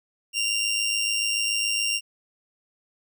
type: tone with amplitude modulation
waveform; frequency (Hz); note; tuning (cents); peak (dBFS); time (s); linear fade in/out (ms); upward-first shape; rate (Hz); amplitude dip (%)
20% pulse; 2781; F7; -8; -16; 0.33-2.01; 50; sine; 107; 50
effects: none